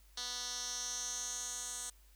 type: tone with band-pass filter sweep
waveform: 10% pulse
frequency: 246 Hz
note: B3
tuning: 7 cents flat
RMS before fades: -41 dBFS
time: 0.17-1.9 s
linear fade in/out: 5 ms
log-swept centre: 4800 to 7700 Hz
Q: 4.4
effects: added 50 Hz sine -60 dBFS peak until 2.15 s + white hiss -68 dBFS RMS until 2.15 s